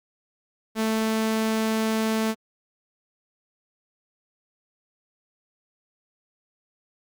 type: tone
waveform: sawtooth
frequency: 220.7 Hz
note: A3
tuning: 5 cents sharp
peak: -18 dBFS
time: 0.75-2.35 s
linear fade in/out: 50 ms
effects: Opus 48 kbps